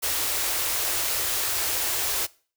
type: band-stop noise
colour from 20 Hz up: white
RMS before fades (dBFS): -26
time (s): 0.02-2.27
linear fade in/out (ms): 20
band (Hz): 120 to 300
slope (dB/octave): 48
effects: noise-tail reverb RT60 0.4 s tail -22 dB re dry